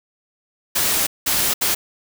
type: noise bursts at uneven times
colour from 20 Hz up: white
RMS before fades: -19 dBFS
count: 3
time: 0.75-1.07 / 1.26-1.54 / 1.61-1.75 s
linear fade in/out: 10 ms
effects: none